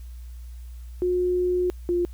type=tone pair in turn; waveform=sine; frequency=360 / 350.4 Hz; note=F#4 / F4; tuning=-47 / +6 cents; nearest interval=unison; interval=47 cents; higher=first; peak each=-20 dBFS; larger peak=neither; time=1.02-1.7 / 1.89-2.05 s; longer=first; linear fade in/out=0 ms; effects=added 60 Hz sine -36 dBFS peak until 2.13 s + white hiss -59 dBFS RMS until 2.13 s